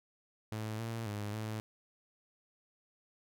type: tone with pitch steps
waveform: sawtooth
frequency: 108.9 / 114.2 / 103.8 / 108.9 Hz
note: A2 / A#2 / G#2 / A2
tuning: -17 / -35 / 0 / -17 cents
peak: -33 dBFS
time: 0.52-1.6 s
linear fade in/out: 0 ms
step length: 270 ms
effects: none